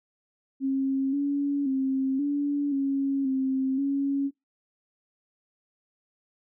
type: tone with pitch steps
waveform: sine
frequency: 269.2 / 283.4 / 266.4 / 286.9 / 274.6 / 264.7 / 277.8 Hz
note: C4 / C#4 / C4 / D4 / C#4 / C4 / C#4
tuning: +49 / +38 / +31 / -40 / -16 / +20 / +4 cents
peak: -23 dBFS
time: 0.6-4.31 s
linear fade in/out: 50 ms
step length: 530 ms
effects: noise-tail reverb RT60 0.2 s tail -21 dB re dry